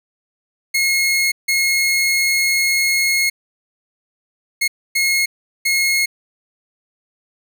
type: tone bursts at uneven times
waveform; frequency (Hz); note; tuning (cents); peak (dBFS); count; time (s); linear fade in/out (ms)
sawtooth; 2162; C#7; -44; -11; 5; 0.74-1.32 / 1.48-3.3 / 4.61-4.68 / 4.95-5.26 / 5.65-6.06; 10
effects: none